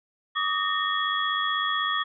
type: tone cluster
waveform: sine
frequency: 1149 / 1245 / 1834 / 3337 Hz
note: D6 / D#6 / A#6 / G#7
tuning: -38 / +1 / -29 / +8 cents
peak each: -29 dBFS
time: 0.35-2.04 s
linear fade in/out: 20 ms
effects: none